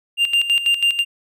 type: tone with tremolo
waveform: triangle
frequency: 2794 Hz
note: F7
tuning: in tune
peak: -11 dBFS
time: 0.17-1.05 s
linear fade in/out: 50 ms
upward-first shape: square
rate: 6.1 Hz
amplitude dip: 70%
effects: none